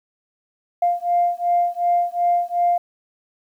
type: beating tone pair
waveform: sine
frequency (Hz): 698.5 / 701.2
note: F5 / F5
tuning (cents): 0 / +7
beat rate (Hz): 2.7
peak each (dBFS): -19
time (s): 0.82-2.78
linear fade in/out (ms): 5
effects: tanh soft clip ceiling -9 dBFS + 9-bit